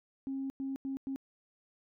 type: tone bursts at uneven times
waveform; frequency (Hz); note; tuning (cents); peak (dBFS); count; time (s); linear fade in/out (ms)
sine; 270.1; C#4; -45; -33; 4; 0.27-0.5 / 0.6-0.76 / 0.85-0.97 / 1.07-1.16; 0
effects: tanh soft clip ceiling -29 dBFS

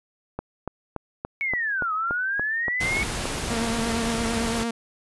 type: click train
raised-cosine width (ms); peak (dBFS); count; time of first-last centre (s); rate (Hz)
1; -15; 11; 0.39-3.255; 3.49
type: linear two-way sweep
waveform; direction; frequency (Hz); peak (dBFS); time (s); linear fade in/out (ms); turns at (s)
sine; down then up; 2233 to 1244.5 to 2233; -23; 1.41-3.03; 0; 1.93
type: noise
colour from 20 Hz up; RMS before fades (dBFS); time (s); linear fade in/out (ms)
pink; -29; 2.8-4.64; 10
type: tone with vibrato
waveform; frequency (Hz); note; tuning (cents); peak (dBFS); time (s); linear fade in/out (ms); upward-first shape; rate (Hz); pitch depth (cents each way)
sawtooth; 229.9; A#3; -24; -21; 3.5-4.71; 5; sine; 8.8; 34
effects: resampled to 24000 Hz

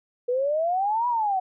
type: exponential two-way sweep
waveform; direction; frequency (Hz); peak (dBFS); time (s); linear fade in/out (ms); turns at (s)
sine; up then down; 480.2 to 987.8 to 734; -21; 0.28-1.4; 10; 1.08
effects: none

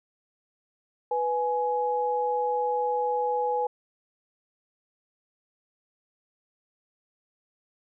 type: tone pair together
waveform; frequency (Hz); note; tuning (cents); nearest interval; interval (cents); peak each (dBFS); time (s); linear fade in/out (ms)
sine; 493.9 / 837.8; B4 / G#5; 0 / +15; major sixth; 915; -27 / -26; 1.11-3.67; 5
effects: none

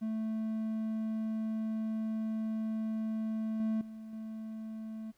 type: tone with level steps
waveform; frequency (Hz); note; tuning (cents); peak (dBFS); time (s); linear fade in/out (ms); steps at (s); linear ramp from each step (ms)
triangle; 220; A3; 0; -30 / -27 / -41 / -37; 0.01-5.12; 20; 3.6 / 3.81 / 4.13; 2
effects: pink hiss -72 dBFS RMS until 5.17 s

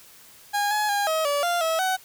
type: tone with pitch steps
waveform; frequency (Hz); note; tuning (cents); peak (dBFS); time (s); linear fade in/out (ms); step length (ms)
30% pulse; 818 / 844 / 812 / 636 / 575 / 696 / 648 / 751; G#5 / G#5 / G#5 / D#5 / D5 / F5 / E5 / F#5; -26 / +28 / -39 / +38 / -37 / -6 / -30 / +26; -19; 0.53-1.97; 20; 180
effects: white hiss -50 dBFS RMS until 2.04 s

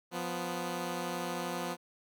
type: tone pair together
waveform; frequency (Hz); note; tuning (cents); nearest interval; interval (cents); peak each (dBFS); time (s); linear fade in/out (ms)
10% pulse; 175.8 / 248.6; F3 / B3; +12 / +12; tritone; 600; -28 / -30; 0.11-1.77; 50
effects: none

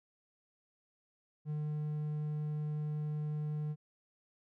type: tone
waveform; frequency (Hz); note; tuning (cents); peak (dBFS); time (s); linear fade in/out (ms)
triangle; 150.9; D3; +47; -32; 1.45-3.76; 50
effects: none

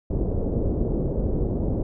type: low-pass noise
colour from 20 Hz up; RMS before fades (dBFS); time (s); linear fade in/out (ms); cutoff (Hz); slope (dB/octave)
pink; -24; 0.1-1.83; 5; 510; 24
effects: none

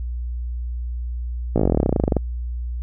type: slowing click train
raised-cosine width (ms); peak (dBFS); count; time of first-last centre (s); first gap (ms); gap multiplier
2; -4; 22; 1.56-2.167; 17; 1.05
effects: added 60 Hz sine -24 dBFS peak until 2.82 s

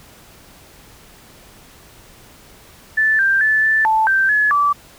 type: tone with pitch steps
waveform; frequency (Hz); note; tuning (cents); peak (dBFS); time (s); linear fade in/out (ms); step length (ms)
sine; 1754 / 1580 / 1745 / 1760 / 878 / 1564 / 1703 / 1158; A6 / G6 / A6 / A6 / A5 / G6 / G#6 / D6; -6 / +13 / -15 / 0 / -4 / -4 / +43 / -25; -12; 2.97-4.73; 10; 220
effects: pink hiss -45 dBFS RMS until 4.98 s

